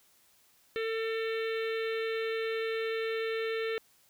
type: harmonic tone with a mistuned harmonic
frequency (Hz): 448.3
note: A4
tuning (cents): +32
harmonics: 1 / 3 / 4 / 5 / 6 / 7 / 8 / 9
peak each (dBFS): -31 / -43 / -41 / -42 / -46 / -49 / -48 / -50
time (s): 0.76-3.78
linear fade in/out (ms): 0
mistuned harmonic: 7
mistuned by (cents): -34
effects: white hiss -65 dBFS RMS until 4.09 s